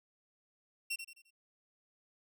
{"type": "tone with echo", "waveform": "sawtooth", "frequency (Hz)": 2724, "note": "F7", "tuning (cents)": -44, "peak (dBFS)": -31, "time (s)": [0.9, 0.96], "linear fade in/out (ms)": 10, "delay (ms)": 87, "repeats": 4, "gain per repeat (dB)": -8, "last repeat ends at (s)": 1.308, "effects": []}